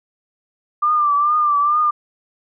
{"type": "tone with vibrato", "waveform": "sine", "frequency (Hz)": 1187, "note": "D6", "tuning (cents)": 18, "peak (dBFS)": -13, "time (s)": [0.82, 1.91], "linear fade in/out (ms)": 10, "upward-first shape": "triangle", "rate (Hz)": 2.3, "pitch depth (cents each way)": 64, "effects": []}